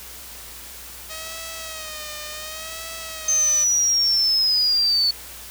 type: tone with vibrato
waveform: 5% pulse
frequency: 629 Hz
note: D#5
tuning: 19 cents sharp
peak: -21 dBFS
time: 1.09-3.65 s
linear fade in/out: 20 ms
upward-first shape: sine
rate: 0.69 Hz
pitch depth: 66 cents each way
type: linear sweep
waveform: sine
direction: down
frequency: 6272 to 4435 Hz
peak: -16 dBFS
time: 3.28-5.11 s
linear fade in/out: 5 ms
effects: added 60 Hz sine -47 dBFS peak until 5.5 s + white hiss -39 dBFS RMS until 5.5 s